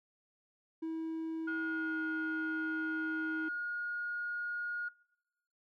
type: tone with pitch glide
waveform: triangle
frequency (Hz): 323.2 to 317.5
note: E4 to D#4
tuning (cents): -34 to +35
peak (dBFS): -33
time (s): 0.82-3.49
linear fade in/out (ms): 10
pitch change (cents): -31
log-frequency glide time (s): 1.61-2
type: tone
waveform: sine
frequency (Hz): 1435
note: F6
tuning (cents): +47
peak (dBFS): -34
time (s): 1.47-4.89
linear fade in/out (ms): 10
effects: noise-tail reverb RT60 1.0 s tail -25 dB re dry + tanh soft clip ceiling -28 dBFS